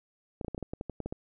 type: clicks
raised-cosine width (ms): 2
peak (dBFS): -22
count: 12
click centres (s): 0.412 / 0.447 / 0.482 / 0.547 / 0.579 / 0.627 / 0.735 / 0.811 / 0.897 / 1.003 / 1.06 / 1.125
effects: none